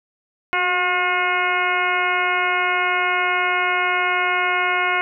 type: harmonic tone with a mistuned harmonic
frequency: 359.2 Hz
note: F4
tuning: 49 cents sharp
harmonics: 1 / 2 / 3 / 4 / 5 / 6 / 7 / 8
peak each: -29 / -25 / -24 / -23 / -31 / -22 / -29 / -32 dBFS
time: 0.53-5.01 s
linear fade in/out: 0 ms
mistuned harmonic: 1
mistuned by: +42 cents
effects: none